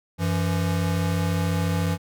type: tone pair together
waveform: square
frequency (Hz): 93.9 / 167.89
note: F#2 / E3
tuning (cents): +26 / +32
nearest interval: minor seventh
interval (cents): 1006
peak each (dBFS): -25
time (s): 0.18-1.98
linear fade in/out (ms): 50
effects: none